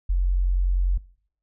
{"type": "tone", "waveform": "sine", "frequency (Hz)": 45.16, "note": "F#1", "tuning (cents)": -41, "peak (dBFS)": -18, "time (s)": [0.09, 0.98], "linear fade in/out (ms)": 10, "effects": ["noise-tail reverb RT60 0.6 s tail -22 dB re dry"]}